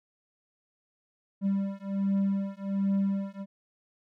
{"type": "beating tone pair", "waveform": "triangle", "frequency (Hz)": [196, 197.3], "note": ["G3", "G3"], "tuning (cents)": [0, 11], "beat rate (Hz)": 1.3, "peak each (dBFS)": -27, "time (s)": [1.41, 3.46], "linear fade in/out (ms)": 50, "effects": []}